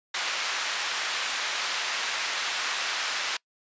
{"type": "band-pass noise", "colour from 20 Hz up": "pink", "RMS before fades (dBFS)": -30, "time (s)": [0.14, 3.37], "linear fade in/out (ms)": 5, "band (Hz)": [1300, 5600], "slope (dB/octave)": 12, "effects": ["noise-tail reverb RT60 0.1 s tail -25 dB re dry", "resampled to 16000 Hz"]}